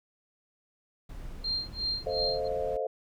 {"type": "noise", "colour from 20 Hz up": "brown", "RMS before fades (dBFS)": -42, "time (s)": [1.09, 2.77], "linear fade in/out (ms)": 5}
{"type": "tone with tremolo", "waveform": "sine", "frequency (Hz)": 4186, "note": "C8", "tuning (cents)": 0, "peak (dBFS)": -27, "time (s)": [1.44, 2.48], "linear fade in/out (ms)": 5, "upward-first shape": "sine", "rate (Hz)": 2.8, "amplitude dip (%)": 100}
{"type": "chord", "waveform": "sine", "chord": "F dominant seventh", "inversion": "first", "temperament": "equal", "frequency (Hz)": [440, 523.3, 622.3, 698.5], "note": ["A4", "C5", "Eb5", "F5"], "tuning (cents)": [0, 0, 0, 0], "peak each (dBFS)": [-34, -32, -35, -37], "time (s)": [2.06, 2.87], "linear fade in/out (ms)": 5}
{"effects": []}